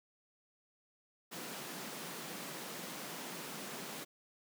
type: high-pass noise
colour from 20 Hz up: pink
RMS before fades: -45 dBFS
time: 1.31-4.05 s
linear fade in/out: 20 ms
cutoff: 150 Hz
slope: 48 dB/octave
effects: none